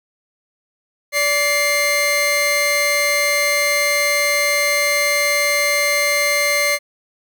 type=tone pair together; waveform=sawtooth; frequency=579.2 / 2100 Hz; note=D5 / C7; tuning=-24 / +6 cents; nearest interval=octave + minor seventh; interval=2230 cents; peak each=-16 / -13 dBFS; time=1.12-6.79 s; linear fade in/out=50 ms; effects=none